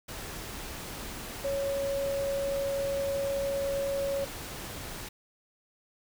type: tone in noise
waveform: sine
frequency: 554.4 Hz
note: C#5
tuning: in tune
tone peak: -28 dBFS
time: 1.44-4.25 s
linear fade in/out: 10 ms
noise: pink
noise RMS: -40 dBFS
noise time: 0.08-5.09 s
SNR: +9 dB
effects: none